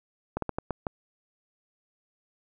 slowing click train, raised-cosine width 1 ms, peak -15 dBFS, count 6, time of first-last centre 0.37-0.868 s, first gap 53 ms, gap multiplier 1.32, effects none

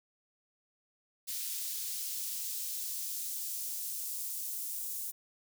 white noise with high-pass filter sweep, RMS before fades -38 dBFS, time 1.27-5.12 s, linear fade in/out 20 ms, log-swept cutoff 3900 to 8200 Hz, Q 0.75, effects none

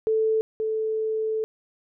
sine tone pair in turn, 440 / 438.3 Hz, A4 / A4, 0 / -7 cents, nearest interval unison, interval 7 cents, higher first, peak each -19 / -23 dBFS, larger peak first, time 0.07-0.41 / 0.6-1.44 s, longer second, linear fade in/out 0 ms, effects none

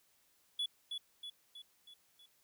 triangle tone with echo, 3410 Hz, G#7, 45 cents sharp, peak -32 dBFS, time 0.59-0.66 s, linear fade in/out 5 ms, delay 320 ms, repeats 5, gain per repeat -5 dB, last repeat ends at 2.26 s, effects white hiss -72 dBFS RMS until 2.43 s

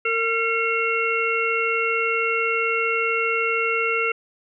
harmonic tone with a mistuned harmonic, 456.3 Hz, A#4, 37 cents flat, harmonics 1 / 3 / 5 / 6, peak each -25 / -25 / -25 / -25 dBFS, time 0.05-4.12 s, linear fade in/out 5 ms, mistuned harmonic 5, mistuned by -86 cents, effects none

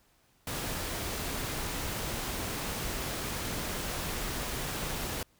pink noise, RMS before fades -35 dBFS, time 0.47-5.23 s, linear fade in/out 2 ms, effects pink hiss -67 dBFS RMS until 5.39 s

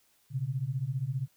sine beating tone pair, 123.47 / 138.47 Hz, B2 / C#3, 0 / -2 cents, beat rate 15 Hz, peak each -33 / -32 dBFS, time 0.3-1.28 s, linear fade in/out 50 ms, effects white hiss -68 dBFS RMS until 1.36 s

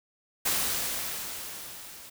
white noise with level ramp, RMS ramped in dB -26 to -47 dBFS, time 0.45-2.1 s, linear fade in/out 10 ms, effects none

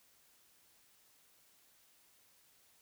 silence, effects white hiss -68 dBFS RMS until 2.81 s

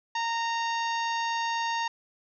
harmonic tone, 924 Hz, A#5, 16 cents flat, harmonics 1 / 2 / 3 / 4 / 5 / 6 / 7, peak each -28 / -34 / -38 / -40 / -42 / -44 / -45 dBFS, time 0.15-1.88 s, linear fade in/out 5 ms, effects none

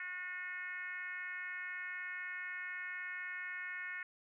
sine tone with frequency modulation, 1812 Hz, A#6, 50 cents flat, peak -40 dBFS, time 0-4.03 s, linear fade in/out 2 ms, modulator 361 Hz, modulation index 1.2, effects none

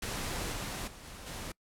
pink noise with level steps, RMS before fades -36 / -38 / -50 / -47 / -41 dBFS, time 0.02-1.52 s, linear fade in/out 5 ms, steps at 0.52 / 0.87 / 1.04 / 1.26 s, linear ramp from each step 10 ms, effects noise-tail reverb RT60 0.1 s tail -25 dB re dry + low-pass 12000 Hz 12 dB/octave

